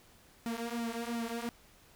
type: tone with flanger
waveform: sawtooth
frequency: 233.1 Hz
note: A#3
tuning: in tune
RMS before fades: -37 dBFS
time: 0.46-1.49 s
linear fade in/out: 0 ms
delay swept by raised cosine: 1.8 to 5.3 ms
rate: 2.8 Hz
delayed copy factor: -0.8
effects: pink hiss -61 dBFS RMS until 1.95 s